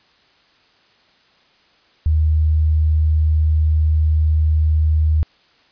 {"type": "tone", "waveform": "sine", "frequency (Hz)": 77.78, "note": "D#2", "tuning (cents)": 0, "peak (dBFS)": -12, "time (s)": [2.06, 5.23], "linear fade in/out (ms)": 0, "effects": ["white hiss -55 dBFS RMS until 5.71 s", "resampled to 11025 Hz"]}